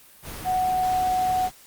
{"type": "tone in noise", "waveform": "sine", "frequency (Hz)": 740, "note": "F#5", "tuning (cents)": 0, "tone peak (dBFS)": -20, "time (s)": [0.44, 1.5], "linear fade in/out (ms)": 50, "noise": "pink", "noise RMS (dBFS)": -36, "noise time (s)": [0.22, 1.52], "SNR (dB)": 13, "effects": ["white hiss -51 dBFS RMS until 1.66 s", "Opus 32 kbps"]}